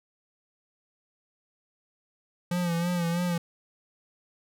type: tone with vibrato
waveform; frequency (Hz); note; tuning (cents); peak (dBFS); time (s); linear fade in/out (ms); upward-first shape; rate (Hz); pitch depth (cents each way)
square; 173; F3; -16; -26; 2.51-3.38; 5; sine; 3.1; 53
effects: none